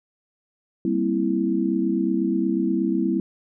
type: chord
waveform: sine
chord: C dominant seventh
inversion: second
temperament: equal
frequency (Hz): 196 / 233.1 / 261.6 / 329.6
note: G3 / Bb3 / C4 / E4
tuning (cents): 0 / 0 / 0 / 0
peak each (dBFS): -25 / -27 / -26 / -23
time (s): 0.85-3.2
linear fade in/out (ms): 2
effects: none